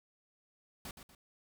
pink noise with echo, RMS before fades -45 dBFS, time 0.85-0.91 s, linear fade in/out 2 ms, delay 120 ms, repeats 2, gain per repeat -8 dB, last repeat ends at 1.15 s, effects none

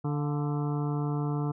harmonic tone with a mistuned harmonic, 146.83 Hz, D3, in tune, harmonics 1 / 2 / 3 / 5 / 6 / 7 / 8 / 9, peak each -28 / -34 / -38 / -42 / -44 / -45 / -46 / -47 dBFS, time 0.04-1.52 s, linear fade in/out 10 ms, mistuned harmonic 5, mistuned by -44 cents, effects none

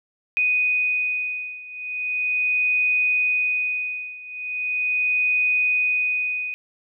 sine beating tone pair, 2489 / 2489.39 Hz, D#7 / D#7, 0 / 0 cents, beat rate 0.39 Hz, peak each -22 / -24 dBFS, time 0.37-6.54 s, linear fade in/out 0 ms, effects none

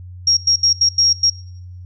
sine tone bursts at uneven times, 5588 Hz, F8, in tune, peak -10 dBFS, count 6, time 0.27-0.37 / 0.47-0.56 / 0.63-0.73 / 0.81-0.89 / 0.98-1.13 / 1.23-1.3 s, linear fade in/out 5 ms, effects noise-tail reverb RT60 0.8 s tail -23 dB re dry + added 90 Hz sine -32 dBFS peak until 1.85 s

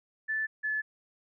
sine tone pair in turn, 1752 / 1725.9 Hz, A6 / A6, -8 / -34 cents, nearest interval unison, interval 26 cents, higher first, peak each -28 dBFS, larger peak neither, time 0.28-0.47 / 0.63-0.82 s, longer neither, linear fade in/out 20 ms, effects none

